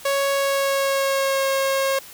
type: tone with pitch glide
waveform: sawtooth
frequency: 554.4 to 541.7 Hz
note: C#5 to C#5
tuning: 0 to -40 cents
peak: -15 dBFS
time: 0.05-1.99 s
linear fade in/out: 5 ms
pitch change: -40 cents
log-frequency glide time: 0.31-1.45 s
effects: white hiss -42 dBFS RMS until 2.13 s